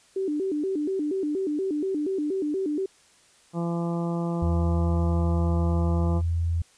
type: tone with vibrato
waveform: sine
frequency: 338.3 Hz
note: E4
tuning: 45 cents sharp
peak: -24 dBFS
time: 0.16-2.86 s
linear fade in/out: 5 ms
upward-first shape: square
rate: 4.2 Hz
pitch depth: 220 cents each way
type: harmonic tone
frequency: 170 Hz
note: F3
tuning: 46 cents flat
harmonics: 1 / 2 / 3 / 4 / 5 / 6 / 7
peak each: -26 / -32 / -36 / -38 / -40 / -42 / -43 dBFS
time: 3.53-6.22 s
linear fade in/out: 50 ms
type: tone with pitch glide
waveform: sine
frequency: 81.8 to 84.05 Hz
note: E2 to E2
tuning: -13 to +34 cents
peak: -22 dBFS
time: 4.42-6.62 s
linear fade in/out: 5 ms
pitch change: +47 cents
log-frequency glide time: 5.98-6.19 s
effects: white hiss -58 dBFS RMS until 6.77 s + resampled to 22050 Hz